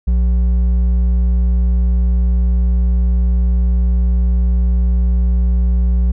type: tone with hard clipping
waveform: sine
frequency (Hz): 60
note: B1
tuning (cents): -49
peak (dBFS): -12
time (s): 0.07-6.12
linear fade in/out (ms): 10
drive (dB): 5
effects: none